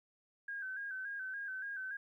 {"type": "tone with vibrato", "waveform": "sine", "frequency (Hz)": 1577, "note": "G6", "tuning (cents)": 10, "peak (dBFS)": -39, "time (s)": [0.48, 1.97], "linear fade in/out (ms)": 5, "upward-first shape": "square", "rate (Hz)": 3.5, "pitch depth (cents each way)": 54, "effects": ["13-bit"]}